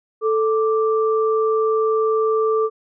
sine tone pair together, 440 / 1174.7 Hz, A4 / D6, 0 / 0 cents, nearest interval octave + perfect fourth, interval 1700 cents, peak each -16 / -23 dBFS, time 0.21-2.7 s, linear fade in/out 50 ms, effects none

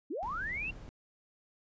sine linear sweep, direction up, 246.9 to 2785 Hz, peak -34 dBFS, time 0.1-0.71 s, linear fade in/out 10 ms
brown noise, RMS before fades -46 dBFS, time 0.23-0.89 s, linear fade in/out 0 ms
effects resampled to 16000 Hz

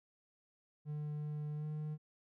triangle tone with pitch glide, 149.7 to 152.32 Hz, D3 to D#3, +33 to -36 cents, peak -36 dBFS, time 0.85-1.98 s, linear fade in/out 50 ms, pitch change +31 cents, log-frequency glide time 1.56-1.65 s, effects none

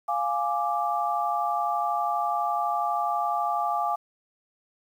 sine chord, D diminished, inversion first, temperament equal, 698.5 / 830.6 / 1174.7 Hz, F5 / Ab5 / D6, 0 / 0 / 0 cents, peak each -28 dBFS, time 0.08-3.96 s, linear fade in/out 10 ms, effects 9-bit

